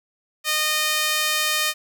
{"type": "tone with high-pass filter", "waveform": "sawtooth", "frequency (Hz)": 614, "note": "D#5", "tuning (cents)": -23, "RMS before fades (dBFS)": -22, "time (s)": [0.44, 1.74], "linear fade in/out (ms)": 50, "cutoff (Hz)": 2000, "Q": 0.79, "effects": []}